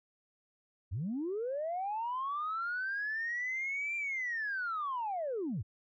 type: linear two-way sweep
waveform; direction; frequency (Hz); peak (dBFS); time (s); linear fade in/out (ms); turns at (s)
sine; up then down; 76.6 to 2380 to 76.6; -32; 0.91-5.63; 20; 3.96
effects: tanh soft clip ceiling -29 dBFS